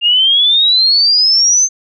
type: exponential sweep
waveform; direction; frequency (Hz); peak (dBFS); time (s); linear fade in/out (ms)
sine; up; 2794 to 6310; -7; 0.01-1.69; 50
effects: none